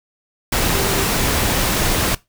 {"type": "tone in noise", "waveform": "sine", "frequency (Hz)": 391.8, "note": "G4", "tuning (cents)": -1, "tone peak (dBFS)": -25, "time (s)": [0.73, 1.04], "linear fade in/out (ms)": 5, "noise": "pink", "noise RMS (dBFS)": -18, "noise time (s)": [0.52, 2.15], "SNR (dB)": -10, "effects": ["noise-tail reverb RT60 0.2 s tail -20 dB re dry"]}